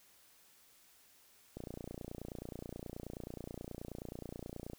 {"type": "click train", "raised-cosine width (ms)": 2, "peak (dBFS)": -30, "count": 94, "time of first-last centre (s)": [1.57, 4.733], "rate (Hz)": 29.4, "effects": ["white hiss -65 dBFS RMS until 4.78 s"]}